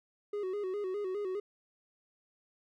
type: tone with vibrato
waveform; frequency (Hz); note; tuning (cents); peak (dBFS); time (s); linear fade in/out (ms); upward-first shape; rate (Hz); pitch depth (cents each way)
triangle; 392; G4; 0; -31; 0.33-1.4; 5; square; 4.9; 89
effects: none